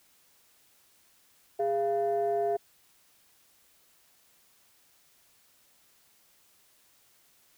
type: tone pair together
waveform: sine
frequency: 409.1 / 688 Hz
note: G#4 / F5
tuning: -26 / -26 cents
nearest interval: major sixth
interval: 900 cents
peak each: -27 dBFS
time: 1.59-2.57 s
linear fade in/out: 10 ms
effects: tanh soft clip ceiling -20 dBFS + white hiss -64 dBFS RMS until 7.57 s